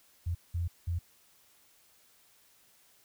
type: tone bursts at uneven times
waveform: sine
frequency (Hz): 85.9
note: F2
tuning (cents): -28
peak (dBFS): -29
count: 3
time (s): 0.26-0.35 / 0.54-0.68 / 0.87-0.99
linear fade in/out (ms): 10
effects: white hiss -64 dBFS RMS until 3.04 s

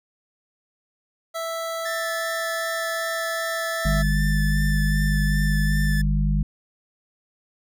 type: tone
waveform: 25% pulse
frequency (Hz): 659.3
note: E5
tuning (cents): 0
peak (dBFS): -23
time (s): 1.34-4.03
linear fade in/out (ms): 20
type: tone with vibrato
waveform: 45% pulse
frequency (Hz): 1760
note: A6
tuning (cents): 0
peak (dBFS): -28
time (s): 1.85-6.02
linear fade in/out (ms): 10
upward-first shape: sine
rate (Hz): 2.6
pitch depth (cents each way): 18
type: harmonic tone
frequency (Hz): 50.4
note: G1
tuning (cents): +49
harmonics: 1 / 3 / 4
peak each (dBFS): -20 / -23 / -27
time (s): 3.85-6.43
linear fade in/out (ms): 5
effects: none

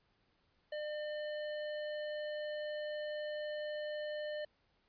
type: tone with hard clipping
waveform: sine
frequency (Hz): 602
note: D5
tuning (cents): +43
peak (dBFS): -40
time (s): 0.72-4.45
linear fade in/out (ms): 5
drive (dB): 18
effects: pink hiss -75 dBFS RMS until 4.88 s + resampled to 11025 Hz

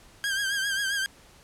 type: tone with vibrato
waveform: sawtooth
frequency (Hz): 1600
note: G6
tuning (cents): +35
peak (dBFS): -22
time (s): 0.24-1.06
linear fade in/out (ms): 0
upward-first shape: triangle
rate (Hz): 7.5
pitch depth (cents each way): 73
effects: pink hiss -54 dBFS RMS until 1.43 s + low-pass 11000 Hz 12 dB/octave

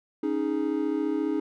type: chord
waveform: triangle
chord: C# suspended second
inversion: none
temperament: just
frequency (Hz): 277.2 / 311.8 / 415.8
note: C#4 / D#4 / G#4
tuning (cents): 0 / +4 / +2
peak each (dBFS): -28 / -25 / -29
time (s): 0.23-1.4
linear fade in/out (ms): 5
effects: none

